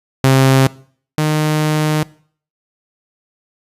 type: tone pair in turn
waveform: sawtooth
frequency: 133.3 / 153.42 Hz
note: C3 / D#3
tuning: +33 / -24 cents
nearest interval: major second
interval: 243 cents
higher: second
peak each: -4 / -9 dBFS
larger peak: first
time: 0.24-0.67 / 1.18-2.03 s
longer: second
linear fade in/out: 0 ms
effects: noise-tail reverb RT60 0.5 s tail -21 dB re dry + resampled to 32000 Hz